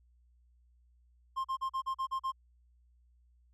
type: tone bursts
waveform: triangle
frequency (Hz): 1059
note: C6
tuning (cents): +21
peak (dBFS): -29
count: 8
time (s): 1.36-2.321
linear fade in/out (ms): 20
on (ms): 86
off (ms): 39
effects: added 60 Hz sine -63 dBFS peak until 3.53 s